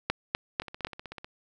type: two click trains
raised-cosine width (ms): 0.3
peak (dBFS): -24 / -9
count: 11 / 4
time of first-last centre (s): 0.62-1.245 / 0.1-0.848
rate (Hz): 16 / 4.01
effects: none